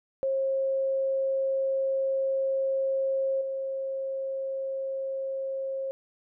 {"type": "tone with level steps", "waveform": "sine", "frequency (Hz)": 537, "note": "C5", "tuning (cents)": 45, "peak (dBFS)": [-24, -29], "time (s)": [0.23, 5.91], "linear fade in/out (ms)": 0, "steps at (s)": 3.41, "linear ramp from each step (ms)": 5, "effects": []}